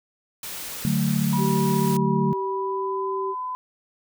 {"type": "noise", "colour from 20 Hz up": "white", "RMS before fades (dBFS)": -34, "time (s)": [0.43, 1.97], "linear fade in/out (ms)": 2}
{"type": "chord", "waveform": "sine", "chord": "D major", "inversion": "none", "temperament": "equal", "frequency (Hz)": [146.83, 185, 220], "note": ["D3", "F#3", "A3"], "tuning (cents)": [0, 0, 0], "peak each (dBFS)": -24, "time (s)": [0.85, 2.33], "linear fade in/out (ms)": 0}
{"type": "tone with pitch glide", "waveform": "sine", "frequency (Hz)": [970, 1008.9], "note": ["B5", "B5"], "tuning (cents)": [-31, 37], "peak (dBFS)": -27, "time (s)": [1.33, 3.55], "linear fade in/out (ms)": 0, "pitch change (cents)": 68, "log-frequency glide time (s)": [2.22, 3.11]}
{"type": "tone", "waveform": "sine", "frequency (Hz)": 385.8, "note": "G4", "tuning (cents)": -28, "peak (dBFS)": -26, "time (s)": [1.37, 3.35], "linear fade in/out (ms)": 50}
{"effects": []}